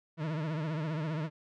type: tone with vibrato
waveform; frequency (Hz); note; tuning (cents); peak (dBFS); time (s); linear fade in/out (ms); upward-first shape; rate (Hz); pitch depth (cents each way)
40% pulse; 156.1; D#3; +6; -31; 0.17-1.3; 50; triangle; 15; 120
effects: low-pass 3000 Hz 12 dB/octave